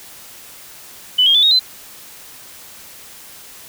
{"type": "tone with pitch steps", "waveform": "sine", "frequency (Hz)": [2998, 3232, 3484, 3755, 4048], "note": ["F#7", "G#7", "A7", "A#7", "B7"], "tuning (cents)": [22, -48, -18, 12, 42], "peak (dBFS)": -9, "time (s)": [1.18, 1.595], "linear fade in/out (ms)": 10, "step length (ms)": 83, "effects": ["white hiss -39 dBFS RMS until 3.68 s"]}